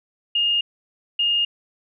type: tone pair in turn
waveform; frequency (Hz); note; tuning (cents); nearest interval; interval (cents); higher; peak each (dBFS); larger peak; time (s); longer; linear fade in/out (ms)
sine; 2837 / 2837; F7 / F7; +27 / +27; unison; 0; neither; -17; neither; 0.35-0.61 / 1.19-1.45; neither; 5
effects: none